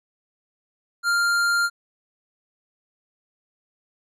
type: tone with hard clipping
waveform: sine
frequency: 1396.9 Hz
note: F6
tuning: in tune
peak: -20 dBFS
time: 1.03-1.7 s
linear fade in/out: 50 ms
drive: 13 dB
effects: none